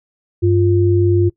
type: tone pair together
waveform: sine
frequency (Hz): 98 / 349.2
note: G2 / F4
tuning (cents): 0 / 0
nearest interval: octave + minor seventh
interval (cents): 2200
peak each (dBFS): -13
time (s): 0.42-1.3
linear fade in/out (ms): 20
effects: noise-tail reverb RT60 0.1 s tail -19 dB re dry